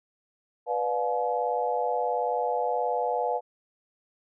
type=chord; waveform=sine; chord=B diminished seventh; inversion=none; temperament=just; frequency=493.9 / 592.7 / 711.2 / 853.4 Hz; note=B4 / D5 / F5 / Ab5; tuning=0 / +16 / +31 / +47 cents; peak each=-29 / -33 / -29 / -30 dBFS; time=0.66-3.41 s; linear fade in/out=50 ms; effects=none